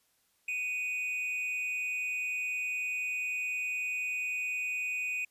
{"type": "tone with amplitude modulation", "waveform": "triangle", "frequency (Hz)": 2489, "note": "D#7", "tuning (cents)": 0, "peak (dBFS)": -27, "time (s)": [0.48, 5.25], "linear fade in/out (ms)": 5, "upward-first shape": "sine", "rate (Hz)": 230, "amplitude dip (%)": 60, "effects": ["white hiss -72 dBFS RMS until 5.3 s", "resampled to 32000 Hz"]}